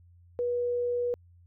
sine tone, 485.4 Hz, B4, 30 cents flat, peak -26 dBFS, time 0.39-1.14 s, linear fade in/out 0 ms, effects added 87 Hz sine -54 dBFS peak until 1.46 s

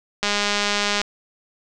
click train, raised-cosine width 0.2 ms, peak -4 dBFS, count 162, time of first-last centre 0.23-1.015 s, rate 205 Hz, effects resampled to 24000 Hz + 7-bit

